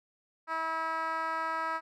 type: tone with band-pass filter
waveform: 10% pulse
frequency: 323.4 Hz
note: E4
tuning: 33 cents flat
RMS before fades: -33 dBFS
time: 0.47-1.81 s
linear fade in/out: 50 ms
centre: 1200 Hz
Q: 2.1
effects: none